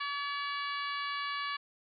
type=harmonic tone with a mistuned harmonic; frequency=570 Hz; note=C#5; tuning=48 cents sharp; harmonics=2 / 3 / 4 / 5 / 6 / 7 / 8; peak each=-36 / -40 / -42 / -44 / -46 / -47 / -48 dBFS; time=0-1.57 s; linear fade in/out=10 ms; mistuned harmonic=7; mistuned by=+16 cents; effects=none